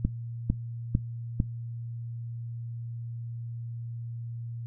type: click train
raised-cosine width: 5 ms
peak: -11 dBFS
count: 4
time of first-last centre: 0.05-1.401 s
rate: 2.22 Hz
effects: noise-tail reverb RT60 0.2 s tail -20 dB re dry + added 117 Hz sine -34 dBFS peak until 4.66 s